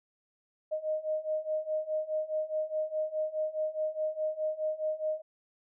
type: beating tone pair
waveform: sine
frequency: 618 / 622.8 Hz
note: D#5 / D#5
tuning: -12 / +2 cents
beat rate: 4.8 Hz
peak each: -34 / -32 dBFS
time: 0.71-5.22 s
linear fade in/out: 20 ms
effects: none